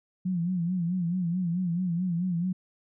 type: tone with vibrato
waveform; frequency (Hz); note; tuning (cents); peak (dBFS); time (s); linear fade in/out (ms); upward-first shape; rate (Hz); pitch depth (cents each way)
sine; 176.4; F3; +18; -25; 0.25-2.53; 10; sine; 4.6; 98
effects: none